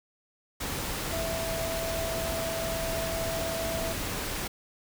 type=tone in noise; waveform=sine; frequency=659.3 Hz; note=E5; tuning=in tune; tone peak=-32 dBFS; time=1.12-3.93 s; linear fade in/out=10 ms; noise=pink; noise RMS=-33 dBFS; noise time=0.6-4.48 s; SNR=-2 dB; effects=none